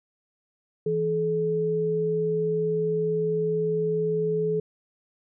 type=tone pair together; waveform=sine; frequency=164.5 / 428.9 Hz; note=E3 / A4; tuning=-3 / -44 cents; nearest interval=octave + perfect fourth; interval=1659 cents; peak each=-29 / -23 dBFS; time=0.86-4.6 s; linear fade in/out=5 ms; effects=none

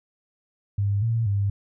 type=tone with pitch steps; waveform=sine; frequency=100.8 / 114.4 / 100.2 Hz; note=G2 / A#2 / G2; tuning=+49 / -32 / +38 cents; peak=-20 dBFS; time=0.78-1.5 s; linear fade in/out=5 ms; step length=240 ms; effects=none

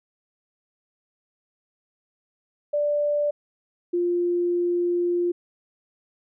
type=tone pair in turn; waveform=sine; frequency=587.3 / 350 Hz; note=D5 / F4; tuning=0 / +4 cents; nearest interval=major sixth; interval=896 cents; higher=first; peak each=-20 dBFS; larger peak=neither; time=2.73-3.31 / 3.93-5.32 s; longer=second; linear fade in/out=10 ms; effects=none

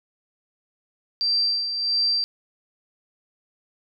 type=tone with tremolo; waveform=sine; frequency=4699 Hz; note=D8; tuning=in tune; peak=-18 dBFS; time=1.21-2.24 s; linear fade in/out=0 ms; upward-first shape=sine; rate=1.5 Hz; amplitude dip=55%; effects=none

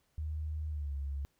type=tone with pitch glide; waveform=sine; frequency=77 to 69.8 Hz; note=D#2 to C#2; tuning=-17 to +13 cents; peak=-34 dBFS; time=0.18-1.25 s; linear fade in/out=0 ms; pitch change=-170 cents; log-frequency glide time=0.69-0.94 s; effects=pink hiss -75 dBFS RMS until 1.39 s

